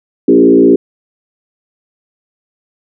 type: tone with frequency modulation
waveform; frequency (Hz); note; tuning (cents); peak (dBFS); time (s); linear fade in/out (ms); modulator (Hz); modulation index
sine; 335.4; E4; +30; -3; 0.28-0.76; 5; 57.2; 1.6
effects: none